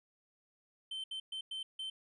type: tone bursts at uneven times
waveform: triangle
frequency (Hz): 3094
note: G7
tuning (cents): -23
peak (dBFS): -37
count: 5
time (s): 0.91-1.04 / 1.11-1.2 / 1.32-1.41 / 1.51-1.63 / 1.79-1.9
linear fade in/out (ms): 5
effects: resampled to 24000 Hz